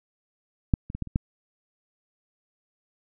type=clicks; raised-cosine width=5 ms; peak=-7 / -23 / -20 / -15 / -27 / -10 dBFS; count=6; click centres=0.738 / 0.901 / 0.95 / 1.023 / 1.073 / 1.159 s; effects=none